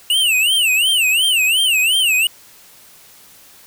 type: tone with vibrato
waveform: square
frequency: 2813 Hz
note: F7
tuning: 12 cents sharp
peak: -13 dBFS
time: 0.1-2.27 s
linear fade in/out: 2 ms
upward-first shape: sine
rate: 2.8 Hz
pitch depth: 210 cents each way
effects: white hiss -45 dBFS RMS until 3.66 s